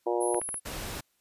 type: harmonic tone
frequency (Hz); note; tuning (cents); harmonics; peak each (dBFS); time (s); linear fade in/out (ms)
119.1; A#2; +38; 3 / 4 / 5 / 6 / 7 / 8; -29 / -31 / -33 / -35 / -36 / -37; 0.06-0.4; 10
type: tone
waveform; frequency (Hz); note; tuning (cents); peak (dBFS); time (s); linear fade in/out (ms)
sine; 10560; E9; +2; -33; 0.2-0.6; 20
type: clicks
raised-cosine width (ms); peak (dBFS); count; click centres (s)
0.5; -24; 4; 0.345 / 0.416 / 0.49 / 0.543
type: noise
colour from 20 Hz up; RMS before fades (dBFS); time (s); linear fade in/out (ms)
pink; -37; 0.65-1.01; 10
effects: white hiss -72 dBFS RMS until 1.2 s + resampled to 32000 Hz